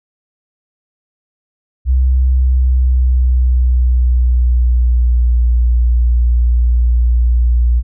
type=tone with pitch glide; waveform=sine; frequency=64.3 to 59.65 Hz; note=C2 to A#1; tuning=-30 to +41 cents; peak=-8 dBFS; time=1.85-7.83 s; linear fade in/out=50 ms; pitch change=-129 cents; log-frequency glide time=2.21-5.42 s; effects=none